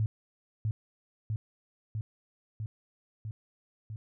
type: tone with echo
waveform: sine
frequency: 108.4 Hz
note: A2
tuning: 25 cents flat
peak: -25 dBFS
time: 0-0.06 s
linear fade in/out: 0 ms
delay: 650 ms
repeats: 6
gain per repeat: -2 dB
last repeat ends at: 3.96 s
effects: none